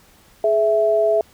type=tone pair together; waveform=sine; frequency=421 / 659.3 Hz; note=G#4 / E5; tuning=+24 / 0 cents; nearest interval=minor sixth; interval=776 cents; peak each=-19 / -15 dBFS; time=0.44-1.21 s; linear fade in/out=2 ms; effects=pink hiss -52 dBFS RMS until 1.33 s